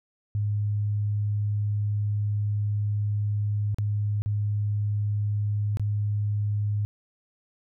sine tone with dropouts, 103.83 Hz, G#2, in tune, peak -23 dBFS, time 0.35-6.85 s, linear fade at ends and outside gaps 0 ms, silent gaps 3.745-3.785 / 4.22-4.26 / 5.771-5.796 s, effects none

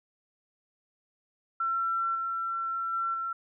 sine tone with level steps, 1351 Hz, E6, 42 cents sharp, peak -26 / -29 / -27 / -30 dBFS, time 1.6-3.33 s, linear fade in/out 5 ms, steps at 2.15 / 2.93 / 3.14 s, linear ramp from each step 2 ms, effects none

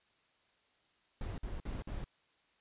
brown noise bursts, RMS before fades -40 dBFS, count 4, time 1.21-2.043 s, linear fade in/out 2 ms, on 170 ms, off 51 ms, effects white hiss -72 dBFS RMS until 2.6 s + resampled to 8000 Hz

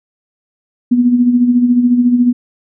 sine tone with tremolo, 244.3 Hz, B3, 19 cents flat, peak -5 dBFS, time 0.91-2.33 s, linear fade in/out 10 ms, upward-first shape sine, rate 14 Hz, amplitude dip 55%, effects none

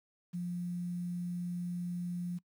sine tone with quantisation, 176.1 Hz, F3, 15 cents sharp, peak -34 dBFS, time 0.33-2.39 s, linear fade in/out 20 ms, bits 10, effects noise-tail reverb RT60 0.1 s tail -23 dB re dry

